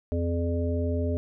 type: harmonic tone with a mistuned harmonic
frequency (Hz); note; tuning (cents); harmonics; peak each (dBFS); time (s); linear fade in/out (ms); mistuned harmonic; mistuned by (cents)
85.4; F2; -38; 1 / 3 / 5 / 7; -26 / -31 / -33 / -34; 0.12-1.17; 0; 5; -15
effects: none